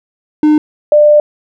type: tone pair in turn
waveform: triangle / sine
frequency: 303.4 / 596 Hz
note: D#4 / D5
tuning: -44 / +25 cents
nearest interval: octave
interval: 1169 cents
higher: second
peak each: -3 dBFS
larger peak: neither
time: 0.43-0.58 / 0.92-1.2 s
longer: second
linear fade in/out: 2 ms
effects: none